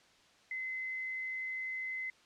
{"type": "tone", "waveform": "sine", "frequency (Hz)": 2048, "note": "C7", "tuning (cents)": -38, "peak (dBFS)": -36, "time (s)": [0.51, 2.1], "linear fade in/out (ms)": 2, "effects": ["white hiss -64 dBFS RMS until 2.25 s", "low-pass 5000 Hz 12 dB/octave"]}